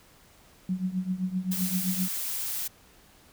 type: tone with tremolo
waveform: sine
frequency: 185 Hz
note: F#3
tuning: in tune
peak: -23 dBFS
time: 0.69-2.08 s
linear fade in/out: 2 ms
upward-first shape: triangle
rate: 7.7 Hz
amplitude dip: 90%
type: noise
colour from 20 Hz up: blue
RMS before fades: -32 dBFS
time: 1.51-2.68 s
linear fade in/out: 10 ms
effects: pink hiss -57 dBFS RMS until 3.32 s